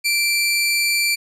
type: tone pair together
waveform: sawtooth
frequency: 2349 / 4434 Hz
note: D7 / C#8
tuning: 0 / 0 cents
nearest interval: major seventh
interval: 1100 cents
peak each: -14 / -21 dBFS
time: 0.04-1.16 s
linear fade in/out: 20 ms
effects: resampled to 32000 Hz